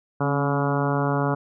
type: harmonic tone with a mistuned harmonic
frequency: 142.2 Hz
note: C#3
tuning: 45 cents sharp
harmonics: 1 / 2 / 3 / 4 / 5 / 6 / 7 / 8 / 9 / 10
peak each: -24 / -27 / -29 / -30 / -31 / -32 / -32 / -33 / -34 / -34 dBFS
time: 0.2-1.35 s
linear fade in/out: 10 ms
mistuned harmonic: 2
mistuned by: -42 cents
effects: none